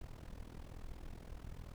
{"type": "noise with amplitude modulation", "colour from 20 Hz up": "brown", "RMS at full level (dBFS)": -45, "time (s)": [0.01, 1.74], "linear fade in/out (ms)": 2, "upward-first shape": "sine", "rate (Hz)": 41.2, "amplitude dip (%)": 85, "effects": []}